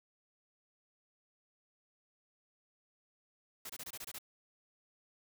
white noise bursts, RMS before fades -45 dBFS, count 8, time 3.65-4.186 s, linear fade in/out 5 ms, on 46 ms, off 24 ms, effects none

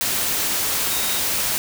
sine tone in noise, 3744 Hz, A#7, 7 cents sharp, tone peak -30 dBFS, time 0.91-1.2 s, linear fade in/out 0 ms, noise white, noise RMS -22 dBFS, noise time 0.01-1.58 s, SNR -11 dB, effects none

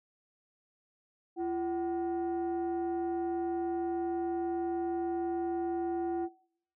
sine tone pair together, 340.8 / 755 Hz, F4 / F#5, -42 / +35 cents, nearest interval octave + major second, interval 1377 cents, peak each -30 / -36 dBFS, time 1.36-6.29 s, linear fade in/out 50 ms, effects noise-tail reverb RT60 0.6 s tail -20 dB re dry + tanh soft clip ceiling -27 dBFS

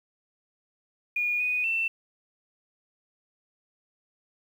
sine tone with pitch steps, 2440 / 2481 / 2681 Hz, D#7 / D#7 / E7, -34 / -6 / +29 cents, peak -24 dBFS, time 1.16-1.88 s, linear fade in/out 5 ms, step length 240 ms, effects 9-bit

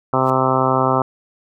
harmonic tone, 130.81 Hz, C3, in tune, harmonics 1 / 2 / 3 / 4 / 5 / 6 / 7 / 8 / 9 / 10, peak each -23 / -23 / -23 / -23 / -23 / -23 / -23 / -23 / -23 / -23 dBFS, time 0.13-1.02 s, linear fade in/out 2 ms
pink noise with exponential growth, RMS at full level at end -37 dBFS, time 0.17-0.3 s, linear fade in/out 1 ms, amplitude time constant 27 ms
effects none

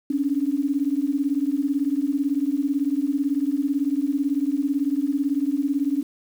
sine beating tone pair, 272.9 / 290.9 Hz, C#4 / D4, -27 / -16 cents, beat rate 18 Hz, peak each -23 dBFS, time 0.1-6.03 s, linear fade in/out 5 ms, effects 8-bit

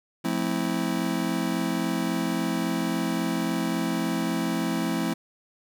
square chord, F major seventh, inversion none, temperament just, 174.61 / 218.3 / 261.9 / 327.4 Hz, F3 / A3 / C4 / E4, 0 / -13 / +2 / -12 cents, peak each -31 dBFS, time 0.24-5.14 s, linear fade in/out 10 ms, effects none

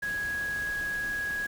sine tone in noise, 1661.2 Hz, G#6, in tune, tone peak -29 dBFS, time 0.02-1.47 s, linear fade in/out 10 ms, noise pink, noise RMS -43 dBFS, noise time 0.02-1.47 s, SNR +11 dB, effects none

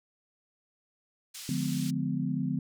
pink band-pass noise, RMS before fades -43 dBFS, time 1.34-1.91 s, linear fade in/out 10 ms, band 3500 to 11000 Hz, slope 12 dB/octave
sine chord, D diminished seventh, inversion none, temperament just, 146.83 / 176.2 / 211.4 / 253.7 Hz, D3 / F3 / Ab3 / Cb4, 0 / +16 / +31 / +47 cents, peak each -33 / -33 / -36 / -32 dBFS, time 1.49-2.59 s, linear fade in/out 2 ms
effects none

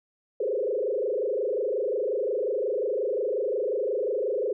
sine tone with frequency modulation, 466.2 Hz, A#4, in tune, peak -24 dBFS, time 0.4-4.53 s, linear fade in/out 5 ms, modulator 25.6 Hz, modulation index 2.9, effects none

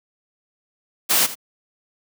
white noise with echo, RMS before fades -17 dBFS, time 1.09-1.27 s, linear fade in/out 20 ms, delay 84 ms, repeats 1, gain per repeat -15 dB, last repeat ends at 1.354 s, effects high-pass 200 Hz 12 dB/octave

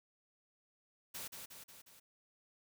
white noise with echo, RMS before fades -45 dBFS, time 1.14-1.28 s, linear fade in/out 10 ms, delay 180 ms, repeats 4, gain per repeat -4 dB, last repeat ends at 2 s, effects none

